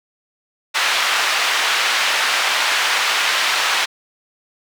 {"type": "band-pass noise", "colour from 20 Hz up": "white", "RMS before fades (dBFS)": -18, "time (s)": [0.74, 3.86], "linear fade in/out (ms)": 20, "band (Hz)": [890, 3100], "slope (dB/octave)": 12, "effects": []}